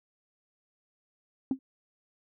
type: tone with exponential decay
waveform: sine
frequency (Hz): 264.8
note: C4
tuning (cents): +21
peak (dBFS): -19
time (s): 1.51-1.59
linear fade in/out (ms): 2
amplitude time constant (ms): 16
effects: tanh soft clip ceiling -21 dBFS